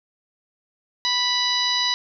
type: harmonic tone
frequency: 986 Hz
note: B5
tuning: 3 cents flat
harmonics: 1 / 2 / 3 / 4 / 5 / 6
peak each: -28 / -28 / -29 / -22 / -26 / -35 dBFS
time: 1.05-1.94 s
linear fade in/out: 0 ms
effects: none